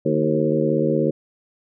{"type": "harmonic tone with a mistuned harmonic", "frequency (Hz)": 76.5, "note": "D#2", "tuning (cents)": -29, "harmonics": [2, 3, 4, 5, 6, 7], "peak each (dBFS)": [-24, -24, -24, -24, -24, -24], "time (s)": [0.05, 1.11], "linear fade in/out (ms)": 10, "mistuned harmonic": 4, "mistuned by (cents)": 60, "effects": []}